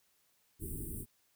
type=band-stop noise; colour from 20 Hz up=pink; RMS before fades=-41 dBFS; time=0.59-1.06 s; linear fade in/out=50 ms; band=420 to 8300 Hz; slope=96 dB/octave; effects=white hiss -73 dBFS RMS until 1.35 s